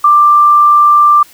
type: tone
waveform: sine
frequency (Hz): 1182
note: D6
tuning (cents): +11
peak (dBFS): -3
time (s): 0.04-1.23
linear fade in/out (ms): 5
effects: white hiss -41 dBFS RMS until 1.33 s